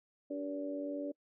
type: harmonic tone with a mistuned harmonic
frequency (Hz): 95.9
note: G2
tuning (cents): -37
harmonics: 3 / 4 / 5 / 6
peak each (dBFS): -38 / -48 / -47 / -40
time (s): 0.3-1.12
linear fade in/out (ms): 10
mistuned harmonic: 5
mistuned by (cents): -21
effects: noise-tail reverb RT60 0.1 s tail -25 dB re dry